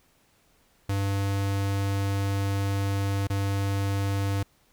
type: tone with dropouts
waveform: square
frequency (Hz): 98.9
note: G2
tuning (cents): +16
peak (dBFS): -25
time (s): 0.89-4.43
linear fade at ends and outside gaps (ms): 5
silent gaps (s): 3.272-3.3
effects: pink hiss -64 dBFS RMS until 4.72 s